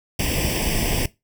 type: noise with comb filter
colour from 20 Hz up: pink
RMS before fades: -22 dBFS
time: 0.19-1.06 s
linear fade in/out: 5 ms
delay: 0.37 ms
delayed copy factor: +0.9
effects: noise-tail reverb RT60 0.2 s tail -19 dB re dry